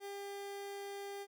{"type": "tone", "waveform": "30% pulse", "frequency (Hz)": 400.1, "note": "G4", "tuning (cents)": 35, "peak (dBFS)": -40, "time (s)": [0, 1.27], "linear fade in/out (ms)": 50, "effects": []}